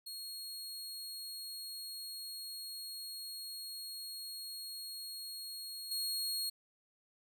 sawtooth tone with level steps, 4296 Hz, C8, 45 cents sharp, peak -40 / -32 dBFS, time 0.06-6.5 s, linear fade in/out 10 ms, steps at 5.91 s, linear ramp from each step 5 ms, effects none

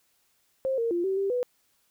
sine tone with pitch steps, 530 / 462.3 / 346.7 / 384 / 393.1 / 493.7 Hz, C5 / A#4 / F4 / G4 / G4 / B4, +22 / -14 / -13 / -36 / +5 / -1 cents, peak -24 dBFS, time 0.65-1.43 s, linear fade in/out 0 ms, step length 130 ms, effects white hiss -69 dBFS RMS until 1.9 s

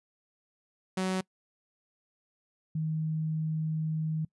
sawtooth / sine tone pair in turn, 187.2 / 157.42 Hz, F#3 / D#3, +20 / +21 cents, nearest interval minor third, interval 299 cents, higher first, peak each -24 / -28 dBFS, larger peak first, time 0.97-1.21 / 2.75-4.25 s, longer second, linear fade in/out 5 ms, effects noise-tail reverb RT60 0.1 s tail -24 dB re dry + resampled to 24000 Hz

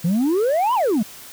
sine exponential two-way sweep, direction up then down, 160.1 to 1044 to 191.3 Hz, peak -13 dBFS, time 0.04-1.03 s, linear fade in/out 10 ms, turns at 0.74 s, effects tanh soft clip ceiling -15 dBFS + white hiss -40 dBFS RMS until 1.32 s

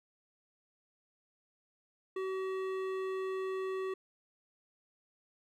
sine tone with hard clipping, 379.3 Hz, F#4, 43 cents sharp, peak -36 dBFS, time 2.16-3.94 s, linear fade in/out 5 ms, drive 13 dB, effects none

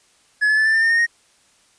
triangle tone with pitch steps, 1700 / 1722.7 / 1745.8 / 1769.1 / 1792.8 / 1816.8 / 1841.1 / 1865.7 Hz, G#6 / A6 / A6 / A6 / A6 / A#6 / A#6 / A#6, +40 / -37 / -14 / +9 / +32 / -45 / -22 / +1 cents, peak -12 dBFS, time 0.41-1.066 s, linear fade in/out 20 ms, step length 82 ms, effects white hiss -57 dBFS RMS until 1.78 s + resampled to 22050 Hz

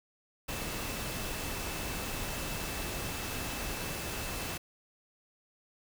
sine tone in noise, 2638 Hz, E7, 1 cent sharp, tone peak -47 dBFS, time 0.48-4.58 s, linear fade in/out 10 ms, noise pink, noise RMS -37 dBFS, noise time 0.48-4.58 s, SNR -13 dB, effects none

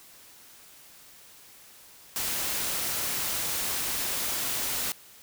white noise, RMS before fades -30 dBFS, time 2.16-4.92 s, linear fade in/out 0 ms, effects white hiss -52 dBFS RMS until 5.22 s

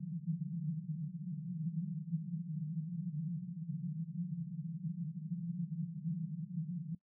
pink band-pass noise, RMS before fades -40 dBFS, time 0-6.95 s, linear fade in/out 5 ms, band 150 to 180 Hz, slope 96 dB/octave, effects noise-tail reverb RT60 0.1 s tail -20 dB re dry

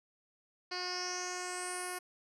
10% pulse tone with low-pass filter sweep, 361.5 Hz, F#4, 40 cents flat, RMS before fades -39 dBFS, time 0.71-1.99 s, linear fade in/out 10 ms, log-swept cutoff 4400 to 11000 Hz, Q 6.5, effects none

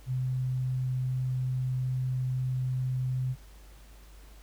sine tone, 128.4 Hz, C3, 32 cents flat, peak -27 dBFS, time 0.06-3.36 s, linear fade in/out 50 ms, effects added 50 Hz sine -49 dBFS peak until 4.42 s + pink hiss -58 dBFS RMS until 4.42 s

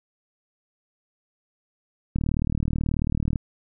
click train, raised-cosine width 5 ms, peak -12 dBFS, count 47, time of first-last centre 2.16-3.358 s, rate 38.4 Hz, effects none

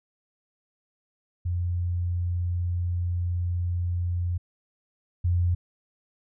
sine tone pair in turn, 87.9 / 87.9 Hz, F2 / F2, +12 / +12 cents, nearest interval unison, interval 0 cents, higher neither, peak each -24 / -20 dBFS, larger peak second, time 1.45-4.38 / 5.24-5.55 s, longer first, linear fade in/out 10 ms, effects none

